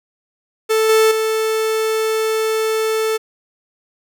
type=tone with level steps; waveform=45% pulse; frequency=440 Hz; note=A4; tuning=in tune; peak=-13 / -10 / -16 dBFS; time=0.69-3.18 s; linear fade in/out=20 ms; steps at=0.89 / 1.11 s; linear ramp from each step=5 ms; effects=none